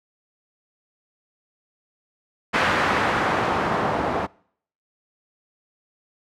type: noise with low-pass filter sweep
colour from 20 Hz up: white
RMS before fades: -22 dBFS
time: 2.53-4.27 s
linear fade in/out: 20 ms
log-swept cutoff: 1800 to 800 Hz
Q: 1.1
effects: noise-tail reverb RT60 0.6 s tail -25 dB re dry + high-pass 80 Hz 12 dB/octave